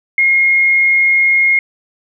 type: tone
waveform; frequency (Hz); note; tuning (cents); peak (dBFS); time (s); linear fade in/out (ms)
sine; 2146; C7; +43; -8; 0.18-1.59; 2
effects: none